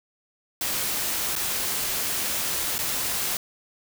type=noise with dropouts; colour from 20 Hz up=white; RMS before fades=-27 dBFS; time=0.61-3.37 s; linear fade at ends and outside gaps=1 ms; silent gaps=1.354-1.362 / 2.781-2.789 s; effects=none